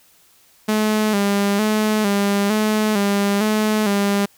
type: tone with vibrato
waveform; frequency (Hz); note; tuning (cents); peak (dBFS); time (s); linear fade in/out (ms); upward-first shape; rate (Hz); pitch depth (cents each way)
sawtooth; 207.7; G#3; 0; -12; 0.68-4.26; 10; square; 1.1; 57
effects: white hiss -54 dBFS RMS until 4.37 s